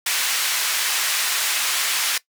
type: band-pass noise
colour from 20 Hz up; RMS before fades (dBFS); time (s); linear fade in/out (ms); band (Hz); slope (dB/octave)
pink; -22; 0.06-2.18; 5; 1700 to 15000; 12
effects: noise-tail reverb RT60 0.1 s tail -19 dB re dry